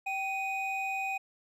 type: tone pair together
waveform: triangle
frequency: 775.4 / 2489 Hz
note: G5 / D#7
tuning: -19 / 0 cents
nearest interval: octave + minor sixth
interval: 2019 cents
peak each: -32 / -32 dBFS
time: 0.06-1.18 s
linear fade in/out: 10 ms
effects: none